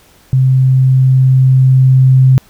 sine tone with level ramp, 130.81 Hz, C3, in tune, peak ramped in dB -6 to -3 dBFS, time 0.33-2.38 s, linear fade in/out 0 ms, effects pink hiss -46 dBFS RMS until 2.49 s

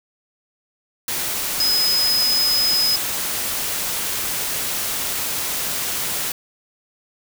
sine tone in noise, 5060 Hz, D#8, 28 cents sharp, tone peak -16 dBFS, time 1.6-2.96 s, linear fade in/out 2 ms, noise white, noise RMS -24 dBFS, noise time 1.08-6.32 s, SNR +5 dB, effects none

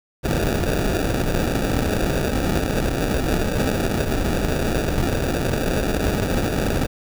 pink noise with sample-and-hold, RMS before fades -21 dBFS, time 0.23-6.87 s, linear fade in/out 20 ms, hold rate 1050 Hz, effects none

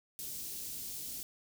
white band-stop noise, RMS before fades -42 dBFS, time 0.19-1.23 s, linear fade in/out 0 ms, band 310 to 4600 Hz, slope 12 dB/octave, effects none

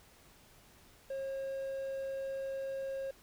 triangle tone, 540 Hz, C#5, 45 cents flat, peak -34 dBFS, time 1.1-3.11 s, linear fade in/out 5 ms, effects pink hiss -61 dBFS RMS until 3.22 s

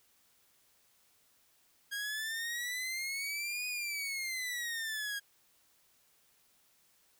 sawtooth exponential two-way sweep, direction up then down, 1625 to 2489 to 1625 Hz, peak -32 dBFS, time 1.91-5.2 s, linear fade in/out 20 ms, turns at 3.67 s, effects white hiss -69 dBFS RMS until 7.19 s

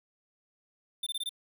square tone bursts, 3576 Hz, A7, 27 cents sharp, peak -32 dBFS, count 5, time 1.03-1.293 s, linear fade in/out 5 ms, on 35 ms, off 22 ms, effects none

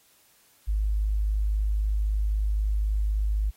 sine tone, 51.91 Hz, G#1, in tune, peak -22 dBFS, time 0.67-3.51 s, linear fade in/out 20 ms, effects white hiss -61 dBFS RMS until 3.56 s + AAC 48 kbps

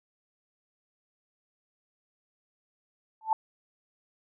sine tone with exponential growth, 880 Hz, A5, in tune, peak -17 dBFS, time 3.21-3.33 s, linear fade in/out 2 ms, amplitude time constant 25 ms, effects none

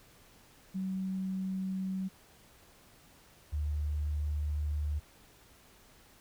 sine tone pair in turn, 189.3 / 74.52 Hz, F#3 / D2, +40 / +26 cents, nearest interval octave + major third, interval 1614 cents, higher first, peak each -32 / -30 dBFS, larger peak second, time 0.74-2.09 / 3.52-5 s, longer second, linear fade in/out 20 ms, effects pink hiss -60 dBFS RMS until 6.2 s

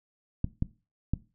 clicks, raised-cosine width 5 ms, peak -14 dBFS, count 3, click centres 0.444 / 0.624 / 1.136 s, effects noise-tail reverb RT60 0.3 s tail -18 dB re dry

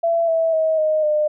sine tone with pitch steps, 671 / 653.8 / 637 / 620.7 / 604.7 Hz, E5 / E5 / D#5 / D#5 / D#5, +31 / -14 / +41 / -4 / -50 cents, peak -15 dBFS, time 0.03-1.28 s, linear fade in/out 10 ms, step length 250 ms, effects none

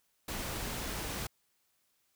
pink noise, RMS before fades -38 dBFS, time 0.28-1.27 s, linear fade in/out 5 ms, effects white hiss -75 dBFS RMS until 2.15 s

